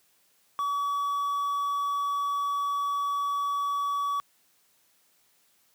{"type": "tone with quantisation", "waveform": "triangle", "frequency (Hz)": 1138, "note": "C#6", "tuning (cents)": 45, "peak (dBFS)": -24, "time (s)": [0.59, 4.2], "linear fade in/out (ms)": 0, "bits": 9, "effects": ["white hiss -66 dBFS RMS until 5.74 s", "high-pass 100 Hz 12 dB/octave"]}